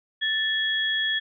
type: tone pair together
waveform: sine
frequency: 1760 / 3325 Hz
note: A6 / G#7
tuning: 0 / +1 cents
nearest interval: major seventh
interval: 1101 cents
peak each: -25 dBFS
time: 0.21-1.2 s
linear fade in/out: 20 ms
effects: none